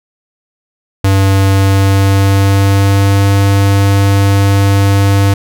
square tone with pitch glide, 97.3 to 99.12 Hz, G2 to G2, -12 to +20 cents, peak -7 dBFS, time 1.04-5.34 s, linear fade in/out 5 ms, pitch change +32 cents, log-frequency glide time 1.5-3.23 s, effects none

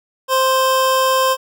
square tone pair together, 523.7 / 1046.5 Hz, C5 / C6, +1 / 0 cents, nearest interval octave, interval 1199 cents, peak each -17 / -16 dBFS, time 0.28-1.37 s, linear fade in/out 50 ms, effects none

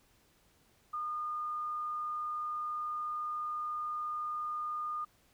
sine tone, 1219 Hz, D#6, 36 cents flat, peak -34 dBFS, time 0.93-5.05 s, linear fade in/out 10 ms, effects pink hiss -68 dBFS RMS until 5.33 s

